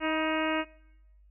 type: harmonic tone with a mistuned harmonic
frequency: 314.3 Hz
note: D#4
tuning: 18 cents sharp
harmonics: 1 / 2 / 3 / 4 / 5 / 6 / 7 / 8 / 9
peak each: -30 / -33 / -35 / -36 / -37 / -38 / -38 / -39 / -40 dBFS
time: 0-0.65 s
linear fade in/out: 50 ms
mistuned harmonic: 3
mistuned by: +26 cents
effects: noise-tail reverb RT60 1.0 s tail -23 dB re dry + added 50 Hz sine -55 dBFS peak until 1.3 s